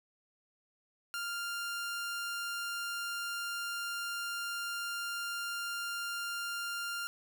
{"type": "tone", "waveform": "sawtooth", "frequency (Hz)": 1396.9, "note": "F6", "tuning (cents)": 0, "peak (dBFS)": -32, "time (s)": [1.14, 7.07], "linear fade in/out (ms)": 0, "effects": []}